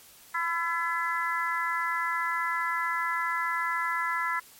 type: harmonic tone with a mistuned harmonic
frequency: 335.6 Hz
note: E4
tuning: 31 cents sharp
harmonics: 3 / 4 / 5 / 6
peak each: -31 / -31 / -32 / -33 dBFS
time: 0.34-4.4 s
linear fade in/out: 10 ms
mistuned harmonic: 5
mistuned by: +28 cents
effects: white hiss -53 dBFS RMS until 4.59 s + MP3 64 kbps